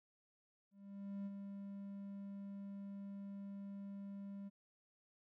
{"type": "tone with ADSR envelope", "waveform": "triangle", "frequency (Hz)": 198.8, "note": "G3", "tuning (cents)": 25, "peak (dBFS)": -39, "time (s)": [0.71, 4.5], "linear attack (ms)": 550, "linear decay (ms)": 34, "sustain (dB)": -5, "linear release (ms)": 27, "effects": []}